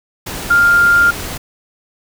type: tone in noise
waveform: sine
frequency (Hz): 1401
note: F6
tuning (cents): +5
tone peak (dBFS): -7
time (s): 0.5-1.11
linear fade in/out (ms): 10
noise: pink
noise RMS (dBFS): -25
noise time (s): 0.26-1.38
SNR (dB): +15
effects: none